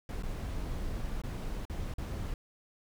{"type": "noise with dropouts", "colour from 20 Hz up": "brown", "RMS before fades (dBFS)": -36, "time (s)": [0.09, 2.34], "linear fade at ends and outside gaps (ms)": 2, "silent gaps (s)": [[0.225, 0.233], [1.218, 1.236], [1.653, 1.697], [1.939, 1.982]], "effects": []}